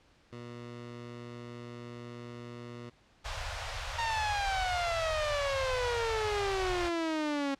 15% pulse tone, 120 Hz, B2, 49 cents flat, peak -36 dBFS, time 0.32-2.9 s, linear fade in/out 10 ms
pink band-stop noise, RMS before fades -37 dBFS, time 3.24-6.9 s, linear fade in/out 20 ms, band 110 to 540 Hz, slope 48 dB/octave
sawtooth exponential sweep, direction down, 932.3 to 272.8 Hz, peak -26 dBFS, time 3.98-7.55 s, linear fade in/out 10 ms
effects pink hiss -64 dBFS RMS until 7.59 s + low-pass 5000 Hz 12 dB/octave

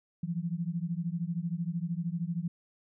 sine beating tone pair, 164.81 / 177.81 Hz, E3 / F3, 0 / +31 cents, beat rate 13 Hz, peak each -33 / -34 dBFS, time 0.23-2.48 s, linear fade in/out 5 ms, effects none

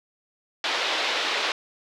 white band-pass noise, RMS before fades -26 dBFS, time 0.64-1.52 s, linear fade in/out 2 ms, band 360 to 4100 Hz, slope 24 dB/octave, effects none

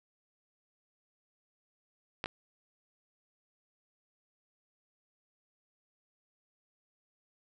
clicks, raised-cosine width 0.3 ms, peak -18 dBFS, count 2, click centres 2.241 / 2.259 s, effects none

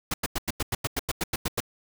pink noise bursts, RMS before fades -27 dBFS, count 13, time 0.11-1.604 s, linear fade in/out 5 ms, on 30 ms, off 92 ms, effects none

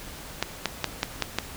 clicks, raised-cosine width 0.2 ms, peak -6 dBFS, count 6, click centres 0.426 / 0.657 / 0.843 / 1.031 / 1.223 / 1.386 s, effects pink hiss -41 dBFS RMS until 1.56 s

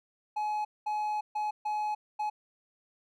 triangle tone bursts at uneven times, 846 Hz, G#5, 32 cents sharp, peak -27 dBFS, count 5, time 0.36-0.65 / 0.86-1.21 / 1.35-1.51 / 1.65-1.95 / 2.19-2.3 s, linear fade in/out 10 ms, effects none

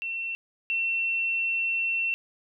sine tone pair in turn, 2705 / 2705 Hz, E7 / E7, +44 / +44 cents, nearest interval unison, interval 0 cents, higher neither, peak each -29 / -24 dBFS, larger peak second, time 0.02-0.35 / 0.7-2.14 s, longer second, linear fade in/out 0 ms, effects none

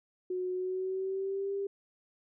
sine tone with pitch glide, 366 to 396.8 Hz, F#4 to G4, -19 to +21 cents, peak -31 dBFS, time 0.3-1.67 s, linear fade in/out 5 ms, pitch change +140 cents, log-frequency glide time 0.53-1.53 s, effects none

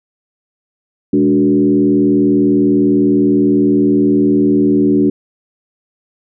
sine tone with frequency modulation, 290 Hz, D4, 22 cents flat, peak -8 dBFS, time 1.13-5.1 s, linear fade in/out 5 ms, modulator 79.9 Hz, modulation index 1.1, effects none

